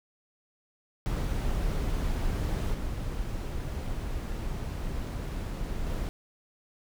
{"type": "noise with level steps", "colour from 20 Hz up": "brown", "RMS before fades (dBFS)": [-29, -33, -31], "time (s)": [1.06, 6.09], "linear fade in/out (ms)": 0, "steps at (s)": [2.73, 5.85], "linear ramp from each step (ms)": 20, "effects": []}